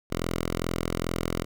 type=tone; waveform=5% pulse; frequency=42.41 Hz; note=E1; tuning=50 cents sharp; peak=-16 dBFS; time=0.1-1.45 s; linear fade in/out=20 ms; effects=none